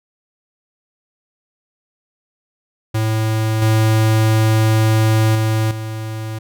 square tone with level steps, 110 Hz, A2, in tune, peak -16 / -12 / -15 / -24 dBFS, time 2.94-6.39 s, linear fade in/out 10 ms, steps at 3.62 / 5.35 / 5.71 s, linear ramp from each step 2 ms, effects none

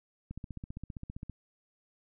click train, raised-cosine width 5 ms, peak -28 dBFS, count 16, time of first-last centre 0.31-1.297 s, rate 15.2 Hz, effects none

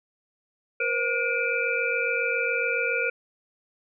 sine tone cluster, 472.8 / 520 / 1433 / 2354 / 2545 Hz, A#4 / C5 / F6 / D7 / D#7, +24 / -11 / +44 / +3 / +39 cents, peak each -30 / -32 / -28 / -27 / -34 dBFS, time 0.8-3.1 s, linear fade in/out 5 ms, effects none

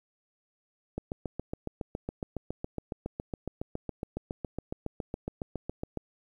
click train, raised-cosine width 2 ms, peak -20 dBFS, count 37, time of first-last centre 0.98-5.973 s, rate 7.21 Hz, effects 10-bit

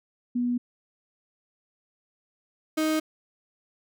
sine / 35% pulse tone pair in turn, 243.8 / 312.6 Hz, B3 / D#4, -22 / +8 cents, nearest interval major third, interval 430 cents, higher second, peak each -23 / -21 dBFS, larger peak second, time 0.35-0.58 / 2.77-3 s, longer neither, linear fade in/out 10 ms, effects none

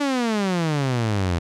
sawtooth exponential sweep, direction down, 293.7 to 82.41 Hz, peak -16 dBFS, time 0-1.39 s, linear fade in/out 10 ms, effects low-pass 7000 Hz 12 dB/octave

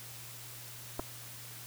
clicks, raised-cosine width 1 ms, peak -22 dBFS, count 2, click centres 0.994 / 0.997 s, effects added 119 Hz sine -52 dBFS peak until 1.66 s + white hiss -48 dBFS RMS until 1.66 s

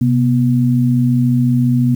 sine tone pair together, 128.9 / 243.3 Hz, C3 / B3, -26 / -26 cents, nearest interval major seventh, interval 1100 cents, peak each -13 dBFS, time 0.01-1.95 s, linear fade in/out 5 ms, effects 7-bit

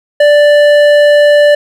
triangle tone with hard clipping, 587.3 Hz, D5, in tune, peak -5 dBFS, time 0.2-1.55 s, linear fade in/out 5 ms, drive 14 dB, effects none

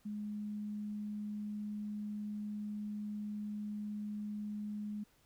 sine tone, 209.1 Hz, G#3, 12 cents sharp, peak -38 dBFS, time 0.05-5.04 s, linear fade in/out 10 ms, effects pink hiss -70 dBFS RMS until 5.25 s

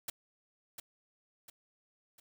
white noise with echo, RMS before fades -37 dBFS, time 0.08-0.1 s, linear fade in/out 5 ms, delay 700 ms, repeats 3, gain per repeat -7 dB, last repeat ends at 2.2 s, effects none

